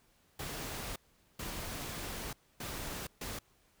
pink noise bursts at uneven times, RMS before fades -41 dBFS, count 4, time 0.39-0.96 / 1.39-2.33 / 2.6-3.07 / 3.21-3.39 s, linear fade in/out 5 ms, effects pink hiss -69 dBFS RMS until 3.8 s

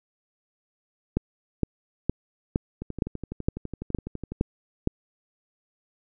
two click trains, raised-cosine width 3 ms, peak -20 / -9 dBFS, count 19 / 9, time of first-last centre 2.82-4.32 / 1.17-4.874 s, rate 12 / 2.16 Hz, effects none

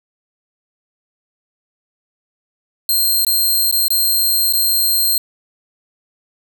5% pulse tone with dropouts, 4186 Hz, C8, in tune, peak -6 dBFS, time 2.89-5.18 s, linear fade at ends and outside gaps 2 ms, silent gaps 3.249-3.267 / 3.713-3.725 / 3.882-3.904 / 4.526-4.534 s, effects none

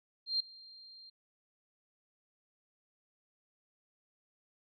sine tone with ADSR envelope, 4186 Hz, C8, in tune, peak -27 dBFS, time 0.26-1.1 s, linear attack 140 ms, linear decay 5 ms, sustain -24 dB, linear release 9 ms, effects none

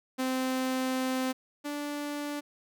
sawtooth tone pair in turn, 259.1 / 291.6 Hz, C4 / D4, -17 / -12 cents, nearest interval major second, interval 205 cents, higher second, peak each -24 / -29 dBFS, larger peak first, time 0.18-1.33 / 1.64-2.41 s, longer first, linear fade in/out 20 ms, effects none

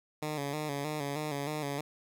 10% pulse tone with vibrato, 146.83 Hz, D3, in tune, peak -25 dBFS, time 0.22-1.81 s, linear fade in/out 5 ms, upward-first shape square, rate 3.2 Hz, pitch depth 64 cents each way, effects none

